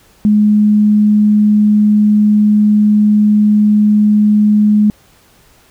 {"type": "tone", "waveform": "sine", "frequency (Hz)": 210, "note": "G#3", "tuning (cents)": 19, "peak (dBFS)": -6, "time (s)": [0.25, 4.9], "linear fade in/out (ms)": 0, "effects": ["pink hiss -48 dBFS RMS until 5.7 s"]}